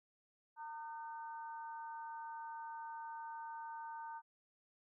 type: harmonic tone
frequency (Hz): 304.4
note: D#4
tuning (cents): -38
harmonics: 3 / 4 / 5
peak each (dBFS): -45 / -56 / -55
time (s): 0.56-4.22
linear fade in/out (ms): 50
effects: none